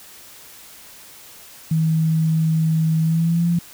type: tone with pitch glide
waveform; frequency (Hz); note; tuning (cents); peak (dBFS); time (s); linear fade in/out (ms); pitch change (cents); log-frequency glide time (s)
sine; 160 to 171.48; D#3 to F3; +49 to -31; -15; 1.71-3.59; 5; +120; 3.01-3.48
effects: white hiss -43 dBFS RMS until 3.73 s